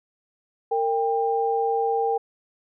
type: tone pair together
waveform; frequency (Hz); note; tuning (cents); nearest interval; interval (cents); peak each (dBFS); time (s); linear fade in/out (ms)
sine; 458.4 / 795; A#4 / G5; -29 / +24; minor seventh; 953; -23; 0.71-2.18; 10
effects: none